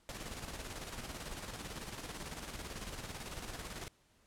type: noise with tremolo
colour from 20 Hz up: pink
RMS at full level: -43 dBFS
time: 0.09-3.88 s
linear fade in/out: 0 ms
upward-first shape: square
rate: 18 Hz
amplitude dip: 45%
effects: pink hiss -70 dBFS RMS until 4.26 s + low-pass 11000 Hz 12 dB/octave